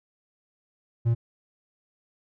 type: tone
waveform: triangle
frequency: 116.6 Hz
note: A#2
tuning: 1 cent sharp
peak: -17 dBFS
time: 1.05-1.15 s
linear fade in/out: 20 ms
effects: none